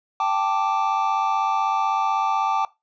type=chord; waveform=triangle; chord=G suspended second; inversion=none; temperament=equal; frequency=784 / 880 / 1174.7 Hz; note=G5 / A5 / D6; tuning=0 / 0 / 0 cents; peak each=-22 dBFS; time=0.2-2.65 s; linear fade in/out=2 ms; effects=noise-tail reverb RT60 0.2 s tail -18 dB re dry + resampled to 16000 Hz